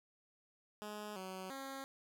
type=tone with pitch steps; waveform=10% pulse; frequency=210 / 187.8 / 270.4 Hz; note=G#3 / F#3 / C#4; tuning=+19 / +26 / -43 cents; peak=-36 dBFS; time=0.82-1.84 s; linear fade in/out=0 ms; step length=340 ms; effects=none